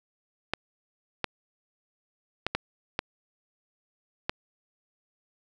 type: clicks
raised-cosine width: 0.3 ms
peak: -10 dBFS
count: 6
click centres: 0.536 / 1.243 / 2.466 / 2.55 / 2.991 / 4.295 s
effects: none